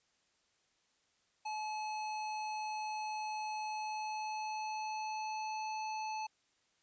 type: tone with pitch glide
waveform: square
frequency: 858 to 867.5 Hz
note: A5 to A5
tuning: -44 to -25 cents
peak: -38 dBFS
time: 1.45-6.27 s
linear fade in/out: 10 ms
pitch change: +19 cents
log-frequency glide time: 3.65-5.77 s
effects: white hiss -75 dBFS RMS until 6.82 s + resampled to 16000 Hz